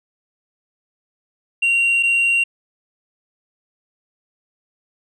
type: tone pair in turn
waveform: sine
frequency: 2757 / 2757 Hz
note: F7 / F7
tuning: -23 / -23 cents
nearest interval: unison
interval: 0 cents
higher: neither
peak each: -11 dBFS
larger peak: neither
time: 1.62-2.03 / 2.03-2.44 s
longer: neither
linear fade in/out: 10 ms
effects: tanh soft clip ceiling -13 dBFS